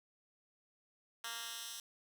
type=tone with high-pass filter sweep; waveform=10% pulse; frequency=231.4 Hz; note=A#3; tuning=13 cents flat; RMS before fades=-45 dBFS; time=1.24-1.8 s; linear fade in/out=2 ms; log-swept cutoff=1800 to 4400 Hz; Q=0.84; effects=11-bit